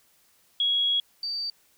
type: tone pair in turn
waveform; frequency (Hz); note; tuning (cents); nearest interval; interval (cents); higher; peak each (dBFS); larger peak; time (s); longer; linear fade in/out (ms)
sine; 3322 / 4627; G#7 / D8; 0 / -27; tritone; 573; second; -21 / -28; first; 0.6-1 / 1.23-1.5; first; 2
effects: white hiss -63 dBFS RMS until 1.77 s